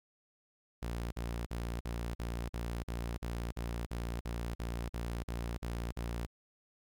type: tone bursts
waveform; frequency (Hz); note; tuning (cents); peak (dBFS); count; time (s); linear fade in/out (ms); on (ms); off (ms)
sawtooth; 58.27; A#1; 0; -32; 16; 0.82-6.265; 10; 300; 43
effects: 12-bit